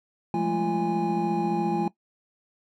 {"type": "tone cluster", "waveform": "triangle", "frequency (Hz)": [173, 201.9, 216.2, 342.6, 822], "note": ["F3", "G#3", "A3", "F4", "G#5"], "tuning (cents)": [-16, -49, -30, -33, -18], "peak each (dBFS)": [-28, -33, -28, -26, -26], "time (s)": [0.34, 1.88], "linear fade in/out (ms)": 2, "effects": ["noise-tail reverb RT60 0.1 s tail -19 dB re dry"]}